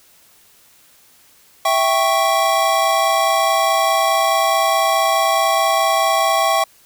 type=chord; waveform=square; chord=C# diminished; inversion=first; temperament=equal; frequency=659.3 / 784 / 1108.7 Hz; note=E5 / G5 / C#6; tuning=0 / 0 / 0 cents; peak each=-19 dBFS; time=1.65-6.64 s; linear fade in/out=5 ms; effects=white hiss -51 dBFS RMS until 6.85 s